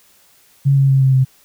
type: tone with pitch steps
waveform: sine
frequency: 138.59 / 136.68 / 134.8 / 132.94 / 131.11 Hz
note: C#3 / C#3 / C#3 / C3 / C3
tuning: 0 / -24 / -48 / +28 / +4 cents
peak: -9 dBFS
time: 0.65-1.25 s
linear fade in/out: 20 ms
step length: 120 ms
effects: white hiss -52 dBFS RMS until 1.44 s